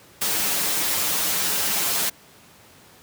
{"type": "noise with comb filter", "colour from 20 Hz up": "white", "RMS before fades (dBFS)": -23, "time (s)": [0.21, 2.1], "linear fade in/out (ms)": 10, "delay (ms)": 8, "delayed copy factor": -0.75, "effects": ["pink hiss -50 dBFS RMS until 3.02 s", "high-pass 100 Hz 12 dB/octave"]}